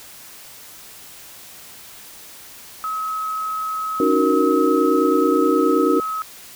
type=tone; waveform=sine; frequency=1281 Hz; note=E6; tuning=50 cents flat; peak=-22 dBFS; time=2.84-6.22 s; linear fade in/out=0 ms
type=chord; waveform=sine; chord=D# minor seventh; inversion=third; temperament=equal with one note detuned; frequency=281.7 / 311.1 / 370 / 466.2 Hz; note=C#4 / D#4 / F#4 / A#4; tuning=+28 / 0 / 0 / 0 cents; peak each=-20 dBFS; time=4-6 s; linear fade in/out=2 ms
effects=white hiss -41 dBFS RMS until 6.55 s